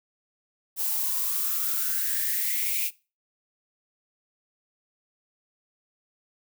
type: noise with high-pass filter sweep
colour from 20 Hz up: violet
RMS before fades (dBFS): -27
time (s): 0.76-2.91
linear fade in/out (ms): 50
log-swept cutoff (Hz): 810 to 2500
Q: 8.6
effects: noise-tail reverb RT60 0.3 s tail -20 dB re dry